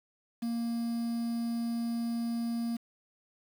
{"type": "tone with quantisation", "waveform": "triangle", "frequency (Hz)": 233.1, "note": "A#3", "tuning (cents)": 0, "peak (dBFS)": -28, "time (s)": [0.42, 2.77], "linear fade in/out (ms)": 10, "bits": 8, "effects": []}